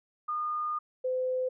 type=tone pair in turn; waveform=sine; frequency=1220 / 511.2 Hz; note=D#6 / C5; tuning=-34 / -40 cents; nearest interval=octave + minor third; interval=1506 cents; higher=first; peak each=-29 / -27 dBFS; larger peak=second; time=0.28-0.79 / 1.04-1.49 s; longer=first; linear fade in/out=10 ms; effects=none